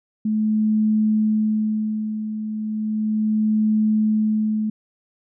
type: tone with tremolo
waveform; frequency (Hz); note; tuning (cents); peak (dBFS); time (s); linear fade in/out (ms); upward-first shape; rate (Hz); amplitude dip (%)
sine; 215.5; A3; -36; -15; 0.25-4.7; 5; sine; 0.35; 65
effects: none